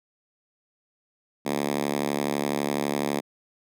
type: tone with high-pass filter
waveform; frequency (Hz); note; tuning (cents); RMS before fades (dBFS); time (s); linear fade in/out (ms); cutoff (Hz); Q
5% pulse; 72; D2; -34; -27; 1.45-3.21; 20; 220; 1.6
effects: none